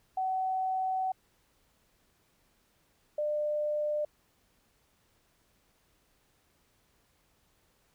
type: tone pair in turn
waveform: sine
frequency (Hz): 754 / 598.5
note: F#5 / D5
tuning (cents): +32 / +33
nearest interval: major third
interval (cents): 399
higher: first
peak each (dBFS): -28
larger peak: neither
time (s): 0.17-1.12 / 3.18-4.05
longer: first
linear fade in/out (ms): 5
effects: pink hiss -70 dBFS RMS until 7.94 s